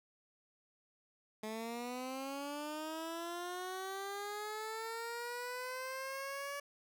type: linear sweep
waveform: 15% pulse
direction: up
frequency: 214.2 to 571 Hz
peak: -34 dBFS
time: 1.43-6.6 s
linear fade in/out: 5 ms
effects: none